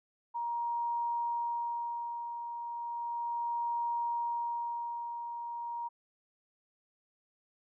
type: tone with tremolo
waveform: sine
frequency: 943 Hz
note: A#5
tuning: 20 cents sharp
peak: -30 dBFS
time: 0.34-5.89 s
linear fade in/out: 20 ms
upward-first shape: sine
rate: 0.35 Hz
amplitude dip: 55%
effects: none